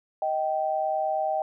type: tone pair together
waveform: sine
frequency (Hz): 627.6 / 777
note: D#5 / G5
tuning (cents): +15 / -16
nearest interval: major third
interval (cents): 369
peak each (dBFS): -27 / -26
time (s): 0.22-1.42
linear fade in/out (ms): 2
effects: none